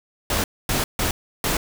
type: noise bursts at uneven times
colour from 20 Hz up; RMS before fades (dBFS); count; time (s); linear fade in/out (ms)
pink; -22; 4; 0.3-0.44 / 0.69-0.84 / 0.99-1.11 / 1.44-1.57; 2
effects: none